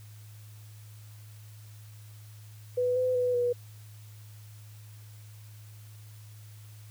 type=tone with pitch steps; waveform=sine; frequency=495.9 / 507 / 495.8 / 485.9 Hz; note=B4 / B4 / B4 / B4; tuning=+7 / +45 / +7 / -28 cents; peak=-24 dBFS; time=2.77-3.53 s; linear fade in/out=10 ms; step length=190 ms; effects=added 106 Hz sine -46 dBFS peak until 6.9 s + white hiss -58 dBFS RMS until 6.9 s